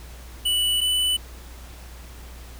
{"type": "tone pair in turn", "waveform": "square", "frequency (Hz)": [2960, 2984], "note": ["F#7", "F#7"], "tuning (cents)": [0, 14], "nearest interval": "unison", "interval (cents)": 14, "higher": "second", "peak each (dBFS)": -20, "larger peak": "neither", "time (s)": [[0.45, 0.81], [0.81, 1.17]], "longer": "neither", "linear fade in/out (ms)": 10, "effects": ["added 60 Hz sine -39 dBFS peak until 2.59 s", "pink hiss -46 dBFS RMS until 2.59 s"]}